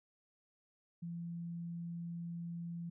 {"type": "tone", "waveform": "sine", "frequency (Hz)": 170.1, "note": "F3", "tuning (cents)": -45, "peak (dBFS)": -40, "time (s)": [1.02, 2.9], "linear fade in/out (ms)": 10, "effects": []}